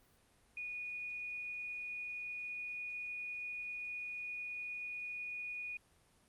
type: tone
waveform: sine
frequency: 2460 Hz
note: D#7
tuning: 20 cents flat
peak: -40 dBFS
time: 0.57-5.77 s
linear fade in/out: 2 ms
effects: pink hiss -69 dBFS RMS until 6.28 s + Opus 32 kbps